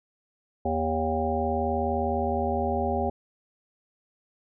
harmonic tone, 79.6 Hz, D#2, 40 cents sharp, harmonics 1 / 3 / 5 / 7 / 9 / 10, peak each -31 / -31 / -31 / -31 / -31 / -31 dBFS, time 0.65-3.1 s, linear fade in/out 5 ms, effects none

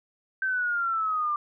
sine exponential sweep, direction down, 1559 to 1181 Hz, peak -24 dBFS, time 0.42-1.36 s, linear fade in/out 2 ms, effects none

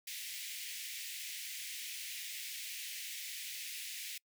pink high-pass noise, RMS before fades -44 dBFS, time 0.07-4.18 s, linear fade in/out 5 ms, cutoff 2000 Hz, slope 48 dB/octave, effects noise-tail reverb RT60 0.1 s tail -26 dB re dry

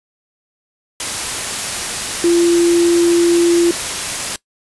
sine tone in noise, 342.7 Hz, F4, 33 cents flat, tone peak -9 dBFS, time 2.24-3.71 s, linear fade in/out 2 ms, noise white, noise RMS -21 dBFS, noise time 1-4.36 s, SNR +9 dB, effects noise-tail reverb RT60 0.1 s tail -20 dB re dry + resampled to 24000 Hz

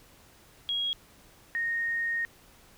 sine tone pair in turn, 3299 / 1854.9 Hz, G#7 / A#6, -12 / -9 cents, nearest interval minor seventh, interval 997 cents, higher first, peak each -27 dBFS, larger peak neither, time 0.69-0.93 / 1.55-2.25 s, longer second, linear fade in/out 0 ms, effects pink hiss -57 dBFS RMS until 2.77 s

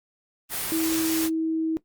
white noise, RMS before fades -29 dBFS, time 0.49-1.3 s, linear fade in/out 50 ms
sine tone with pitch glide, 323.7 to 321.1 Hz, E4 to E4, -31 to -45 cents, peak -22 dBFS, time 0.72-1.77 s, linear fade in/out 0 ms, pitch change -14 cents, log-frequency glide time 0.93-1.62 s
effects noise-tail reverb RT60 0.1 s tail -17 dB re dry + Opus 32 kbps

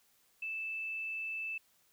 sine tone, 2636 Hz, E7, 1 cent flat, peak -36 dBFS, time 0.42-1.58 s, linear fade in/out 5 ms, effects white hiss -70 dBFS RMS until 1.92 s

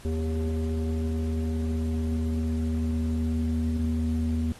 square tone with low-pass filter sweep, 79.6 Hz, D#2, 40 cents sharp, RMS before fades -27 dBFS, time 0.05-4.52 s, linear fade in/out 0 ms, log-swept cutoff 370 to 230 Hz, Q 2.9, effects pink hiss -50 dBFS RMS until 4.59 s + AAC 32 kbps

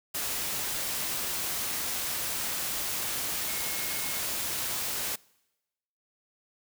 sine tone in noise, 2167 Hz, C#7, 40 cents flat, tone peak -42 dBFS, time 3.47-4.19 s, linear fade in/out 10 ms, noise white, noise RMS -32 dBFS, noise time 0.14-5.16 s, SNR -13 dB, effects noise-tail reverb RT60 1.0 s tail -25 dB re dry

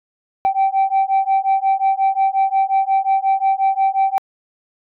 sine beating tone pair, 773 / 778.6 Hz, G5 / G5, -24 / -12 cents, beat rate 5.6 Hz, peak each -15 dBFS, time 0.45-4.18 s, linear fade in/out 0 ms, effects tanh soft clip ceiling -10 dBFS

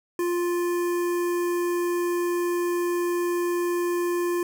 square tone with notch filter, 349.6 Hz, F4, 2 cents sharp, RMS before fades -25 dBFS, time 0.19-4.43 s, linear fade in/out 2 ms, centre 3800 Hz, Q 0.8, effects none

